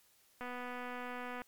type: click train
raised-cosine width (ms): 0.5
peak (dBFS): -29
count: 250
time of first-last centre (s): 0.41-1.418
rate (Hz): 247
effects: white hiss -68 dBFS RMS until 1.47 s + MP3 96 kbps